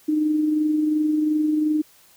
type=tone with amplitude modulation; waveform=sine; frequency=305.7 Hz; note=D#4; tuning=30 cents flat; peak=-16 dBFS; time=0.08-1.82 s; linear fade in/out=10 ms; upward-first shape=sine; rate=22.8 Hz; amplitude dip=35%; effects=white hiss -54 dBFS RMS until 2.16 s